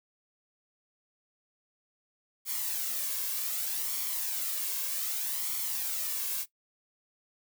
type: noise with flanger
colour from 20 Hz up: blue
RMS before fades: -33 dBFS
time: 2.45-6.46 s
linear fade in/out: 50 ms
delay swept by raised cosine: 0.9 to 1.86 ms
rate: 0.65 Hz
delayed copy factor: +0.5
effects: noise-tail reverb RT60 0.1 s tail -17 dB re dry